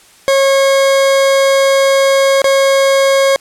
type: tone with dropouts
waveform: 40% pulse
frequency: 545 Hz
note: C#5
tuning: 29 cents flat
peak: -7 dBFS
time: 0.28-3.36 s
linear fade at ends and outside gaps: 0 ms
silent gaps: 2.418-2.443 s
effects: white hiss -44 dBFS RMS until 3.4 s + low-pass 10000 Hz 12 dB/octave